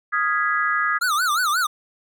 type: chord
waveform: sine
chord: F half-diminished seventh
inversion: third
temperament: equal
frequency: 1244.5 / 1396.9 / 1661.2 / 1975.5 Hz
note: Eb6 / F6 / Ab6 / Cb7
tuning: 0 / 0 / 0 / 0 cents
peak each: -22 / -28 / -22 / -28 dBFS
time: 0.12-0.99 s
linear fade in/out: 20 ms
type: tone with vibrato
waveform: square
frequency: 1328 Hz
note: E6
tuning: 12 cents sharp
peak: -19 dBFS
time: 1.01-1.67 s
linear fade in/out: 10 ms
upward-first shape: sine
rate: 5.6 Hz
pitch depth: 220 cents each way
effects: none